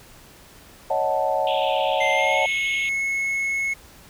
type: chord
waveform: sine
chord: D# half-diminished seventh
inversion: third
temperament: equal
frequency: 554.4 / 622.3 / 740 / 880 Hz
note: C#5 / D#5 / F#5 / A5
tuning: 0 / 0 / 0 / 0 cents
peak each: -25 dBFS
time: 0.9-2.46 s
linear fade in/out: 5 ms
type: band-pass noise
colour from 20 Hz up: white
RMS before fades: -32 dBFS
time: 1.47-2.89 s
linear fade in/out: 0 ms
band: 2500 to 3500 Hz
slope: 96 dB/octave
type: tone with pitch glide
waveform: triangle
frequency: 2090 to 2186 Hz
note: C7 to C#7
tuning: -2 to -25 cents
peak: -20 dBFS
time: 2-3.74 s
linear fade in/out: 10 ms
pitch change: +77 cents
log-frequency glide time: 2.12-2.39 s
effects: pink hiss -48 dBFS RMS until 4.09 s